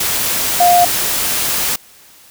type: tone in noise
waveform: sine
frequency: 706 Hz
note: F5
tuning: 19 cents sharp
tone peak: -7 dBFS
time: 0.6-0.85 s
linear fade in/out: 5 ms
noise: white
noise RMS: -17 dBFS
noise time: 0-1.76 s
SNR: +7 dB
effects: white hiss -44 dBFS RMS until 2.3 s